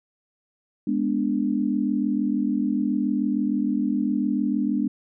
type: chord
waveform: sine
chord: G# diminished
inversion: none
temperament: equal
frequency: 207.7 / 246.9 / 293.7 Hz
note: G#3 / B3 / D4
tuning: 0 / 0 / 0 cents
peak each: -25 dBFS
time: 0.87-4.88 s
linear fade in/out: 5 ms
effects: none